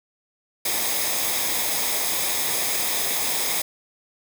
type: noise with comb filter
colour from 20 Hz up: white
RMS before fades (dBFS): -24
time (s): 0.65-3.62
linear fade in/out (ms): 5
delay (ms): 0.69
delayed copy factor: -0.55
effects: none